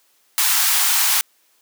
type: high-pass noise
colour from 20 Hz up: white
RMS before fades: -17 dBFS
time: 0.38-1.21 s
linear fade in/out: 0 ms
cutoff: 780 Hz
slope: 48 dB/octave
effects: white hiss -60 dBFS RMS until 1.61 s + high-pass 300 Hz 12 dB/octave